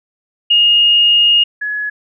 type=tone pair in turn; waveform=sine; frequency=2851 / 1691.8 Hz; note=F7 / G#6; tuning=+35 / +32 cents; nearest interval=major sixth; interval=903 cents; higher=first; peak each=-7 / -17 dBFS; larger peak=first; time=0.5-1.44 / 1.61-1.9 s; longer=first; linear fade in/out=10 ms; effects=none